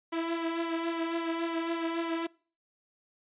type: tone with flanger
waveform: sawtooth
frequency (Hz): 332.2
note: E4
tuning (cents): +13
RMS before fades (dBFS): -32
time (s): 0.12-2.27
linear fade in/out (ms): 10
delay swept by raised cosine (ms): 2 to 4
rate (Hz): 3.6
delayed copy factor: +0.65
effects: noise-tail reverb RT60 0.4 s tail -24 dB re dry + resampled to 8000 Hz